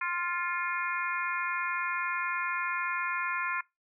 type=harmonic tone with a mistuned harmonic; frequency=349.2 Hz; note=F4; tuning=in tune; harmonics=3 / 4 / 5 / 6 / 7; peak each=-34 / -35 / -36 / -37 / -37 dBFS; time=0.01-3.61 s; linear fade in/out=5 ms; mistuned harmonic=6; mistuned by=+36 cents; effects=noise-tail reverb RT60 0.2 s tail -22 dB re dry